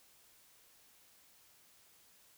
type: silence
effects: white hiss -65 dBFS RMS until 2.37 s